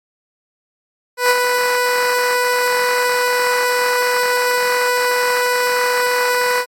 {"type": "tone with ADSR envelope", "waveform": "15% pulse", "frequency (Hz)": 493.9, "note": "B4", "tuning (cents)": 0, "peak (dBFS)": -3, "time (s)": [1.17, 6.66], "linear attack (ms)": 130, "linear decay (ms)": 37, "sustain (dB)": -5, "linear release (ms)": 72, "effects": ["AAC 64 kbps"]}